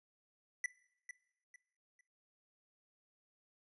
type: tone with echo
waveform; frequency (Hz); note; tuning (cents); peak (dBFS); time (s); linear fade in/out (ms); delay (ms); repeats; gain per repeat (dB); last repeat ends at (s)
square; 1978; B6; +2; -34; 0.64-0.66; 2; 450; 3; -11; 2.01
effects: noise-tail reverb RT60 0.7 s tail -20 dB re dry + resampled to 24000 Hz